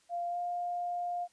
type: tone with pitch glide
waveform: sine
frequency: 695 to 704.7 Hz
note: F5 to F5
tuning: -9 to +15 cents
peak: -32 dBFS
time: 0.09-1.28 s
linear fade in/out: 50 ms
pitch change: +24 cents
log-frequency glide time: 0.28-0.38 s
effects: white hiss -68 dBFS RMS until 1.32 s + resampled to 22050 Hz